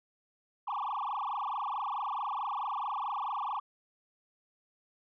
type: tone with frequency modulation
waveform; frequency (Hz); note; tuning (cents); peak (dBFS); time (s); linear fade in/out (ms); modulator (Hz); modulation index
sine; 987.8; B5; 0; -30; 0.67-3.6; 10; 24.6; 7.8
effects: tanh soft clip ceiling -30 dBFS